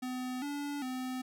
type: tone with pitch steps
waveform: square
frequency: 253.3 / 287.6 / 255.9 Hz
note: B3 / D4 / C4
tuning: +44 / -36 / -38 cents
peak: -36 dBFS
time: 0.02-1.22 s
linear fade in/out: 10 ms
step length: 400 ms
effects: none